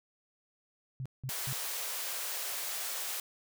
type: tone bursts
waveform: sine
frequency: 130.81 Hz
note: C3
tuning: in tune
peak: -35 dBFS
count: 3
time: 1-1.528 s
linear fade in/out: 0 ms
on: 56 ms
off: 180 ms
type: high-pass noise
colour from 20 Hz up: white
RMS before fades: -37 dBFS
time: 1.29-3.2 s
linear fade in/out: 2 ms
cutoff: 440 Hz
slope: 24 dB/octave
effects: none